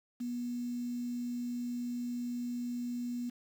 sine tone with quantisation, 242.6 Hz, B3, 31 cents flat, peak -34 dBFS, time 0.2-3.3 s, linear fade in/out 10 ms, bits 9, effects none

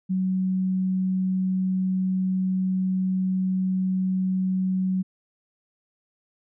sine tone, 187 Hz, F#3, 19 cents sharp, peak -21 dBFS, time 0.09-5.03 s, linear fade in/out 20 ms, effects none

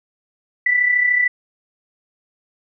sine tone with amplitude modulation, 1975.5 Hz, B6, in tune, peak -11 dBFS, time 0.66-1.28 s, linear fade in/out 5 ms, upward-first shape sine, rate 33.5 Hz, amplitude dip 55%, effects none

